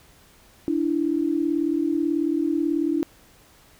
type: tone pair together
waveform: sine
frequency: 293.7 / 332 Hz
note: D4 / E4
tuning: 0 / +12 cents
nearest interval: major second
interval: 212 cents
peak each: -23 dBFS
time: 0.68-3.03 s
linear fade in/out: 0 ms
effects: pink hiss -54 dBFS RMS until 3.79 s